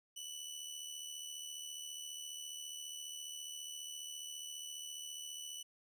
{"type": "tone with amplitude modulation", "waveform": "20% pulse", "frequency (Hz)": 2970, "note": "F#7", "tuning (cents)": 6, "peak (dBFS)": -37, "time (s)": [0.16, 5.63], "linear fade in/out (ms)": 10, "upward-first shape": "sine", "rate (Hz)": 74.7, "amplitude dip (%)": 50, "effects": []}